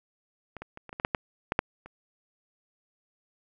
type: clicks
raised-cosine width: 0.5 ms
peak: -25 / -24 / -27 / -28 / -25 / -19 / -8 / -10 / -11 / -6 / -30 dBFS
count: 11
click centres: 0.567 / 0.62 / 0.774 / 0.893 / 0.929 / 0.999 / 1.049 / 1.148 / 1.521 / 1.591 / 1.86 s
effects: none